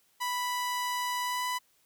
sawtooth tone with pitch glide, 987.8 to 995.8 Hz, B5 to B5, 0 to +14 cents, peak -26 dBFS, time 0.2-1.59 s, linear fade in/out 20 ms, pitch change +14 cents, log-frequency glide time 1.23-1.45 s, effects white hiss -68 dBFS RMS until 1.85 s

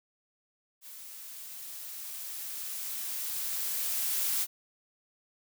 blue noise with level ramp, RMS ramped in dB -47 to -29 dBFS, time 0.81-4.47 s, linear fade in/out 50 ms, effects none

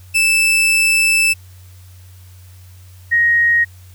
40% pulse / sine tone pair in turn, 2637 / 1877.1 Hz, E7 / A#6, 0 / +12 cents, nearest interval tritone, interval 588 cents, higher first, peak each -10 dBFS, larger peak neither, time 0.14-1.34 / 3.11-3.65 s, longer first, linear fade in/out 20 ms, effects added 91 Hz sine -38 dBFS peak until 3.94 s + white hiss -50 dBFS RMS until 3.94 s

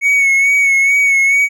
triangle tone with vibrato, 2217 Hz, C#7, in tune, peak -7 dBFS, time 0.01-1.49 s, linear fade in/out 50 ms, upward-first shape sine, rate 2.3 Hz, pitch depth 36 cents each way, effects none

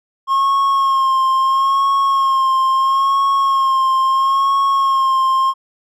triangle tone with vibrato, 1077 Hz, C6, 50 cents sharp, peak -10 dBFS, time 0.27-5.54 s, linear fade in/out 50 ms, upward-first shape sine, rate 0.75 Hz, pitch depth 33 cents each way, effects none

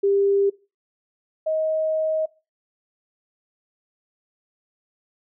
sine tone pair in turn, 397.8 / 630.3 Hz, G4 / D#5, +25 / +22 cents, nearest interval minor sixth, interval 797 cents, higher second, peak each -16 / -20 dBFS, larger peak first, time 0.03-0.5 / 1.46-2.26 s, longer second, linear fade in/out 10 ms, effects noise-tail reverb RT60 0.3 s tail -21 dB re dry

